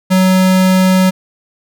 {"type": "tone", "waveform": "square", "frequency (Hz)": 186.6, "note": "F#3", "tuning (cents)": 15, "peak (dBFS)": -8, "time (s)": [0.1, 1.11], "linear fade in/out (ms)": 20, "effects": []}